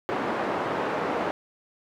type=band-pass noise; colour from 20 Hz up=pink; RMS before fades=-28 dBFS; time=0.09-1.31 s; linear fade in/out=0 ms; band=330 to 1300 Hz; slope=12 dB/octave; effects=none